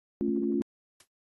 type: chord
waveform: sine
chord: A augmented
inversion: none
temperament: equal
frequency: 220 / 277.2 / 349.2 Hz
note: A3 / C#4 / E#4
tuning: 0 / 0 / 0 cents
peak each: -30 / -30 / -30 dBFS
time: 0.21-0.62 s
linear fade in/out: 0 ms
type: noise with exponential decay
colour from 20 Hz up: white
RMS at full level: -47 dBFS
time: 1-1.08 s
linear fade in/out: 5 ms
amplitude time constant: 16 ms
effects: AAC 32 kbps

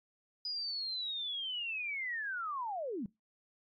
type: linear sweep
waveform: sine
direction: down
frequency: 4978 to 180 Hz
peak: -35 dBFS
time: 0.45-3.06 s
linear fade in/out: 2 ms
effects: noise-tail reverb RT60 0.2 s tail -22 dB re dry + MP3 48 kbps

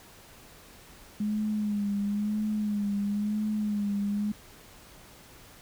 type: tone with vibrato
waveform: sine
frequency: 207.7 Hz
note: G#3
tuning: in tune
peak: -26 dBFS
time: 1.2-4.32 s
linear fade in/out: 5 ms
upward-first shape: sine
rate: 0.99 Hz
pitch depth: 49 cents each way
effects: pink hiss -52 dBFS RMS until 5.61 s

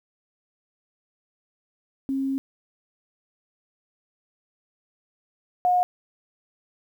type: tone pair in turn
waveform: sine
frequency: 270 / 720.8 Hz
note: C#4 / F#5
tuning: -45 / -45 cents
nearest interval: octave + perfect fourth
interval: 1700 cents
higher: second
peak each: -23 / -17 dBFS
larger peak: second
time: 2.09-2.38 / 5.65-5.83 s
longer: first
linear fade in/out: 0 ms
effects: 9-bit

